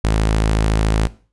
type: tone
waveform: sawtooth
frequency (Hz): 53.8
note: A1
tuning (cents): -38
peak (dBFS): -10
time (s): 0.04-1.07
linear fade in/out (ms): 0
effects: noise-tail reverb RT60 0.4 s tail -19 dB re dry + resampled to 24000 Hz